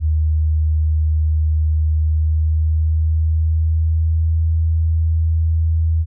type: tone with pitch glide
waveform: sine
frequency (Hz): 77.78 to 80.8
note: D#2 to E2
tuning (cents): 0 to -34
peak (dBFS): -13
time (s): 0-6.06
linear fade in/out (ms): 50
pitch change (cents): +66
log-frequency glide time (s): 1.94-4.42
effects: none

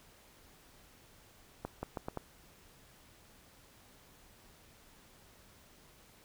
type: accelerating click train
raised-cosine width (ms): 1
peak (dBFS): -23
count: 5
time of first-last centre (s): 1.65-2.173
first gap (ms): 180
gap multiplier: 0.79
effects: pink hiss -61 dBFS RMS until 6.24 s

